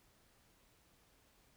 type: silence
effects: pink hiss -70 dBFS RMS until 1.56 s